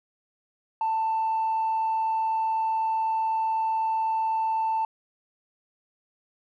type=tone with tanh clipping; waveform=triangle; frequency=888 Hz; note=A5; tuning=16 cents sharp; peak=-23 dBFS; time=0.81-4.85 s; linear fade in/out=2 ms; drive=5 dB; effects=none